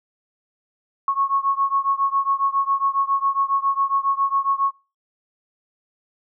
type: beating tone pair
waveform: sine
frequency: 1097 / 1104.3 Hz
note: C#6 / C#6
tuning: -18 / -7 cents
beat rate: 7.3 Hz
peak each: -21 / -22 dBFS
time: 1.08-4.71 s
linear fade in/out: 2 ms
effects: noise-tail reverb RT60 0.3 s tail -23 dB re dry